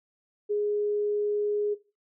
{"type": "tone", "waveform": "sine", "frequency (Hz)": 415.3, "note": "G#4", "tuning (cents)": 0, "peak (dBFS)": -24, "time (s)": [0.49, 1.75], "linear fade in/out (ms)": 20, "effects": ["noise-tail reverb RT60 0.3 s tail -17 dB re dry"]}